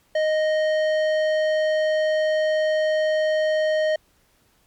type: tone with tanh clipping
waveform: sine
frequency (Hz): 621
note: D#5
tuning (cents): -3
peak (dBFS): -20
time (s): 0.15-3.96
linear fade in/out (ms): 5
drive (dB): 13
effects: pink hiss -62 dBFS RMS until 4.66 s + MP3 96 kbps